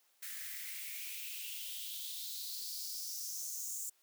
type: noise with high-pass filter sweep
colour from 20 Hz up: blue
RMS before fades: -43 dBFS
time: 0.22-3.9 s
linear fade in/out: 10 ms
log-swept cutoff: 1700 to 7300 Hz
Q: 4.9
effects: white hiss -72 dBFS RMS until 4.02 s + high-pass 400 Hz 12 dB/octave